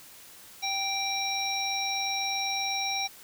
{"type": "harmonic tone with a mistuned harmonic", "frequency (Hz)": 784, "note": "G5", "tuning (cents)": 0, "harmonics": [1, 3, 5, 7], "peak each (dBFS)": [-33, -33, -33, -33], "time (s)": [0.62, 3.08], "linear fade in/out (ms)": 20, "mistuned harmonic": 7, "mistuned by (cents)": 34, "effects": ["white hiss -50 dBFS RMS until 3.23 s"]}